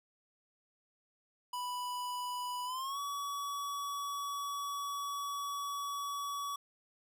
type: tone with pitch glide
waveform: square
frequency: 987.8 to 1134.7 Hz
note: B5 to C#6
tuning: 0 to +40 cents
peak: -37 dBFS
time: 1.53-6.56 s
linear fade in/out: 5 ms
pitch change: +240 cents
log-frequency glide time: 2.65-2.99 s
effects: none